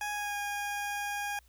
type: tone with pitch glide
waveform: 20% pulse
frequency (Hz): 830.6 to 816.8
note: G#5 to G#5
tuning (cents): 0 to -29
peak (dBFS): -28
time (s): 0.01-1.39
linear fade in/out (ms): 2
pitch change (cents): -29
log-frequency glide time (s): 0.12-0.37
effects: added 60 Hz sine -60 dBFS peak until 1.48 s + white hiss -68 dBFS RMS until 1.48 s